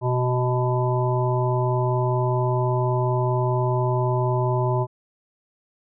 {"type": "harmonic tone", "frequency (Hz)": 125.1, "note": "B2", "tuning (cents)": 23, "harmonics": [1, 3, 5, 7, 8], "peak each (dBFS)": [-21, -26, -28, -29, -30], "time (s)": [0.01, 4.87], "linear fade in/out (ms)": 50, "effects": []}